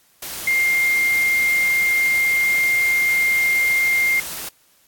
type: tone in noise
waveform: sine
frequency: 2114 Hz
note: C7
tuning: 17 cents sharp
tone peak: -15 dBFS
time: 0.47-4.2 s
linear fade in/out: 5 ms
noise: white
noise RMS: -30 dBFS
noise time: 0.22-4.49 s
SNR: +12 dB
effects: white hiss -57 dBFS RMS until 4.87 s + AAC 64 kbps